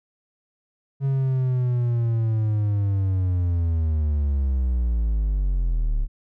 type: linear sweep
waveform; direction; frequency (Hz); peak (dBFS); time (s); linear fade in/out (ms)
triangle; down; 137.8 to 34.37; -17; 1-6.08; 50
effects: none